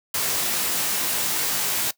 white noise with comb filter, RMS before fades -24 dBFS, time 0.14-1.91 s, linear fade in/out 5 ms, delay 18 ms, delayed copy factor -0.65, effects noise-tail reverb RT60 0.1 s tail -19 dB re dry + high-pass 100 Hz 12 dB/octave

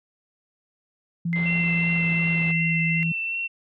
sine tone with pitch glide, 169.6 to 163.92 Hz, E3 to E3, +50 to -9 cents, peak -22 dBFS, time 1.25-3.12 s, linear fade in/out 5 ms, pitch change -59 cents, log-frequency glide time 1.62-2.64 s
sine tone, 2078 Hz, C7, 12 cents flat, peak -25 dBFS, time 1.33-3.03 s, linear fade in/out 0 ms
pink low-pass noise, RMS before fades -38 dBFS, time 1.35-2.52 s, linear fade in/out 10 ms, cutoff 3600 Hz, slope 48 dB/octave
sine tone with vibrato, 2700 Hz, E7, 41 cents sharp, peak -25 dBFS, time 1.45-3.48 s, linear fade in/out 20 ms, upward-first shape triangle, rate 2.7 Hz, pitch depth 19 cents each way
effects high-pass 100 Hz 12 dB/octave

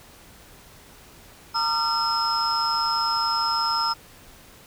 sine tone cluster, 920 / 1214 / 1365 / 5150 Hz, A#5 / D#6 / F6 / E8, -23 / -43 / -40 / -41 cents, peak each -25 / -29 / -25 / -24 dBFS, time 1.54-3.94 s, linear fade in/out 20 ms, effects tanh soft clip ceiling -15 dBFS + pink hiss -49 dBFS RMS until 4.66 s

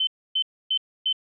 sine tone bursts, 3067 Hz, G7, 38 cents flat, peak -20 dBFS, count 4, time 0-1.128 s, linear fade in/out 5 ms, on 72 ms, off 280 ms, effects none

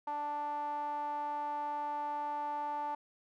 sawtooth tone with band-pass filter, 293.7 Hz, D4, in tune, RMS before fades -37 dBFS, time 0.07-2.95 s, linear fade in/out 5 ms, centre 920 Hz, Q 9.2, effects none

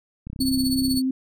click train, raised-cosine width 5 ms, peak -22 dBFS, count 24, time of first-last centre 0.27-0.973 s, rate 32.7 Hz
sawtooth tone with tremolo, 4435 Hz, C#8, in tune, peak -21 dBFS, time 0.4-1.02 s, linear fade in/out 10 ms, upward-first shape sine, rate 16 Hz, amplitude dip 75%
sine tone with vibrato, 261.6 Hz, C4, in tune, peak -20 dBFS, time 0.4-1.11 s, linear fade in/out 5 ms, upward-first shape square, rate 3 Hz, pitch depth 9 cents each way
effects none

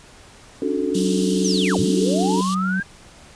sine chord, D major seventh, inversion third, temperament equal with one note detuned, 277.2 / 299.8 / 370 / 440 Hz, C#4 / D4 / F#4 / A4, 0 / +36 / 0 / 0 cents, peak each -25 dBFS, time 0.62-2.41 s, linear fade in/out 2 ms
pink high-pass noise, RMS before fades -31 dBFS, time 0.94-2.55 s, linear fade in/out 10 ms, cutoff 2800 Hz, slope 96 dB/octave
sine tone, 187.6 Hz, F#3, 24 cents sharp, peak -20 dBFS, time 0.95-2.8 s, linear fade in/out 2 ms
sine linear two-way sweep, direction down then up, 6440 to 80.2 to 1633 Hz, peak -23 dBFS, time 1.44-2.83 s, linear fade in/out 10 ms, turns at 1.79 s
effects pink hiss -46 dBFS RMS until 3.35 s + resampled to 22050 Hz

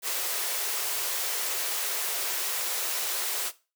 white high-pass noise, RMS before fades -30 dBFS, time 0.02-3.52 s, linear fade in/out 50 ms, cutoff 350 Hz, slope 96 dB/octave, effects noise-tail reverb RT60 0.3 s tail -17 dB re dry

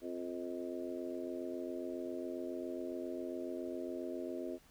harmonic tone with a mistuned harmonic, 87.31 Hz, F2, in tune, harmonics 3 / 4 / 5 / 6 / 7, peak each -44 / -42 / -48 / -50 / -46 dBFS, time 0.01-4.59 s, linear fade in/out 50 ms, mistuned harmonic 7, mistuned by +44 cents, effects pink hiss -65 dBFS RMS until 4.7 s

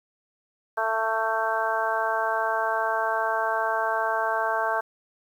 harmonic tone, 222.5 Hz, A3, 20 cents sharp, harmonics 2 / 3 / 4 / 5 / 6 / 7, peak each -34 / -28 / -28 / -30 / -34 / -29 dBFS, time 0.77-4.81 s, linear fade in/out 10 ms, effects 9-bit

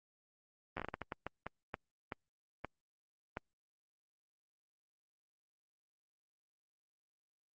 slowing click train, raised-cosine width 0.5 ms, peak -24 dBFS, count 15, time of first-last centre 0.77-3.371 s, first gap 11 ms, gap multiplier 1.38, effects Opus 24 kbps

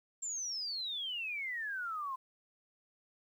sine exponential sweep, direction down, 7459 to 1028 Hz, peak -36 dBFS, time 0.22-2.16 s, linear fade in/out 10 ms, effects 11-bit

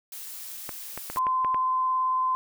blue noise, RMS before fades -39 dBFS, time 0.12-1.19 s, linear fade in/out 2 ms
clicks, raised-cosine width 0.5 ms, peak -19 dBFS, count 7, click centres 0.692 / 0.976 / 1.1 / 1.161 / 1.268 / 1.447 / 1.545 s
sine tone with vibrato, 1031 Hz, C6, 26 cents flat, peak -22 dBFS, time 1.17-2.35 s, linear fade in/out 0 ms, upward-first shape triangle, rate 18 Hz, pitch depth 11 cents each way
effects none

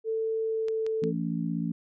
sine tone with pitch glide, 444.8 to 441.7 Hz, A4 to A4, +19 to +7 cents, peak -26 dBFS, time 0.04-1.13 s, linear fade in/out 50 ms, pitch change -12 cents, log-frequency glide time 0.42-0.97 s
clicks, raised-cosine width 0.2 ms, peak -26 dBFS, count 3, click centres 0.684 / 0.865 / 1.038 s
harmonic tone, 56.4 Hz, A1, 44 cents sharp, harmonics 3 / 4 / 5, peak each -30 / -32 / -34 dBFS, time 1.02-1.72 s, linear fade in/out 5 ms
effects none

